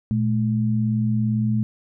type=tone pair together; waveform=sine; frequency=117.3 / 214.9 Hz; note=A#2 / A3; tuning=+11 / -41 cents; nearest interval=minor seventh; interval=1048 cents; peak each=-21 dBFS; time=0.11-1.63 s; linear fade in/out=0 ms; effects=none